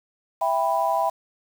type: chord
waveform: sine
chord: E minor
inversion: none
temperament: just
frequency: 659.3 / 791.1 / 988.9 Hz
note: E5 / G5 / B5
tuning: 0 / +16 / +2 cents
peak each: -24 / -24 / -24 dBFS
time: 0.41-1.1 s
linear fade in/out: 10 ms
effects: 7-bit